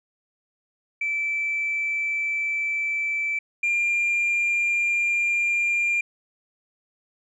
sine tone pair in turn, 2323 / 2395 Hz, D7 / D7, -20 / +33 cents, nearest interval minor second, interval 53 cents, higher second, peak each -22 / -18 dBFS, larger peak second, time 1.01-3.39 / 3.63-6.01 s, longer neither, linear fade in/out 5 ms, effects tanh soft clip ceiling -18 dBFS

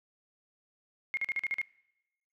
sine tone bursts, 2149 Hz, C7, 46 cents sharp, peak -28 dBFS, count 7, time 1.14-1.615 s, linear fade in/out 0 ms, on 31 ms, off 43 ms, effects noise-tail reverb RT60 0.9 s tail -23 dB re dry

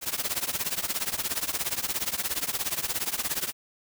white noise with tremolo, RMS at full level -26 dBFS, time 0.01-3.53 s, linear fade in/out 50 ms, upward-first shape triangle, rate 17 Hz, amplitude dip 95%, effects none

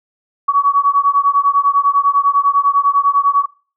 sine beating tone pair, 1124 / 1134 Hz, C#6 / C#6, +24 / +39 cents, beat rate 10 Hz, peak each -13 dBFS, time 0.48-3.46 s, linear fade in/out 10 ms, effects noise-tail reverb RT60 0.4 s tail -22 dB re dry

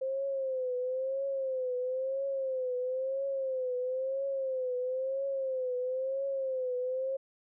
sine tone with vibrato, 523.3 Hz, C5, in tune, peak -30 dBFS, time 0.01-7.17 s, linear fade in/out 10 ms, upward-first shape triangle, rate 1 Hz, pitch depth 94 cents each way, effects none

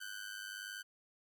sawtooth ring-modulated tone, 1524 Hz, G6, 49 cents flat, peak -37 dBFS, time 0-0.83 s, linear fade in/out 20 ms, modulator 50.4 Hz, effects none

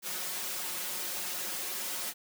white noise with comb filter, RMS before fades -36 dBFS, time 0.02-2.14 s, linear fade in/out 50 ms, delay 5.5 ms, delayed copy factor +0.9, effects high-pass 200 Hz 12 dB/octave

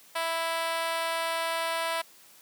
5% pulse tone with high-pass filter, 329.9 Hz, E4, 1 cent sharp, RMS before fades -30 dBFS, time 0.15-2.02 s, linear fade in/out 10 ms, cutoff 770 Hz, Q 4.8, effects white hiss -55 dBFS RMS until 2.41 s + high-pass 150 Hz 12 dB/octave

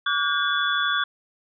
sine tone cluster, 1148 / 1441 / 1593 / 3430 Hz, D6 / F#6 / G6 / A7, -40 / -46 / +27 / -45 cents, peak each -26 dBFS, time 0.06-1.04 s, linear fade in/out 5 ms, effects none

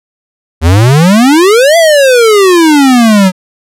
square exponential two-way sweep, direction up then down, 76.4 to 684 to 180.6 Hz, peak -3 dBFS, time 0.61-3.32 s, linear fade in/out 50 ms, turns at 1.77 s, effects low-pass 12000 Hz 12 dB/octave

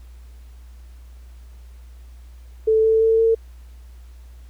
sine tone with pitch steps, 440 / 443.8 / 447.7 / 451.6 Hz, A4 / A4 / A4 / A4, 0 / +15 / +30 / +45 cents, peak -13 dBFS, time 2.67-3.35 s, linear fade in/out 10 ms, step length 170 ms, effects added 60 Hz sine -39 dBFS peak until 4.49 s + pink hiss -58 dBFS RMS until 4.49 s

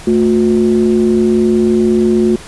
triangle ring-modulated tone, 69.2 Hz, C#2, 2 cents flat, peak -3 dBFS, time 0.07-2.36 s, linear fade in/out 5 ms, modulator 291 Hz, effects pink hiss -33 dBFS RMS until 2.47 s + resampled to 24000 Hz

